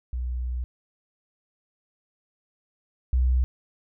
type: tone pair in turn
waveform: sine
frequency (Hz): 61.74 / 63.07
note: B1 / B1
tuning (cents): 0 / +37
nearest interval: unison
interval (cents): 37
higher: second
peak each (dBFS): -26 / -18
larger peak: second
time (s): 0.13-0.64 / 3.13-3.44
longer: first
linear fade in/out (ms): 0
effects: none